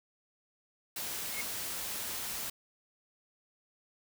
white noise, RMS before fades -38 dBFS, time 0.96-2.5 s, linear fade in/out 5 ms
sine tone with exponential growth, 2162 Hz, C#7, 44 cents flat, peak -32 dBFS, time 1.24-1.41 s, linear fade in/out 5 ms, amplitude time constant 35 ms
effects none

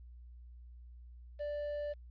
triangle tone with quantisation, 587.3 Hz, D5, in tune, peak -34 dBFS, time 1.39-1.94 s, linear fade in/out 20 ms, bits 10, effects added 60 Hz sine -50 dBFS peak until 2.1 s + resampled to 11025 Hz

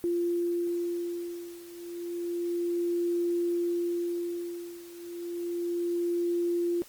sine beating tone pair, 346.1 / 346.41 Hz, F4 / F4, -16 / -14 cents, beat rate 0.31 Hz, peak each -30 / -32 dBFS, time 0.04-6.82 s, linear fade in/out 0 ms, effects white hiss -53 dBFS RMS until 6.88 s + Opus 24 kbps

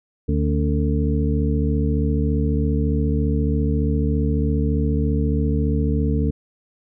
harmonic tone with a mistuned harmonic, 74.6 Hz, D2, 28 cents sharp, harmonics 1 / 2 / 3 / 4 / 6, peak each -20 / -23 / -25 / -26 / -28 dBFS, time 0.28-6.31 s, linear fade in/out 10 ms, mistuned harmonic 4, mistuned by -67 cents, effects none

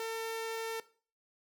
sawtooth tone, 450.9 Hz, A4, 42 cents sharp, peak -31 dBFS, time 0-0.8 s, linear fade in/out 2 ms, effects noise-tail reverb RT60 0.4 s tail -17 dB re dry

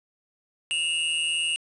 square tone pair together, 2700 / 2862 Hz, E7 / F7, +41 / +42 cents, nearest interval minor second, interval 101 cents, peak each -29 / -26 dBFS, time 0.71-1.56 s, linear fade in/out 0 ms, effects resampled to 24000 Hz + 8-bit

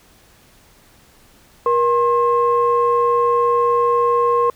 sine tone pair together, 476 / 1067 Hz, A#4 / C6, +36 / +34 cents, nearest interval octave + major second, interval 1398 cents, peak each -15 dBFS, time 1.66-4.5 s, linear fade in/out 2 ms, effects tanh soft clip ceiling -6 dBFS + pink hiss -51 dBFS RMS until 4.55 s

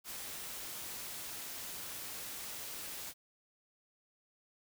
white noise, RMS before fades -44 dBFS, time 0.04-3.14 s, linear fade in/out 50 ms, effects none

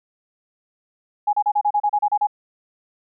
sine tone bursts, 830.6 Hz, G#5, in tune, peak -15 dBFS, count 11, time 1.27-2.271 s, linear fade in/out 10 ms, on 61 ms, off 33 ms, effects none

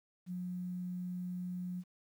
sine tone with quantisation, 179.9 Hz, F#3, 48 cents flat, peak -37 dBFS, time 0.26-1.84 s, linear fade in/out 50 ms, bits 11, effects none

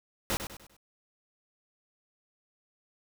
pink noise with echo, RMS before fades -30 dBFS, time 0.3-0.37 s, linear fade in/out 0 ms, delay 99 ms, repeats 4, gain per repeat -8 dB, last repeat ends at 0.766 s, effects none

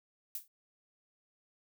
violet noise with exponential decay, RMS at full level -35 dBFS, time 0.35-0.48 s, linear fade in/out 2 ms, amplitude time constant 28 ms, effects none

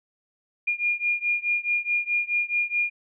sine beating tone pair, 2418 / 2422.7 Hz, D7 / D#7, +50 / -47 cents, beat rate 4.7 Hz, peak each -25 / -26 dBFS, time 0.67-2.9 s, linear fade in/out 10 ms, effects none

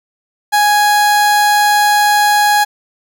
30% pulse tone, 830.6 Hz, G#5, in tune, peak -6 dBFS, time 0.52-2.65 s, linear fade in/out 20 ms, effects none

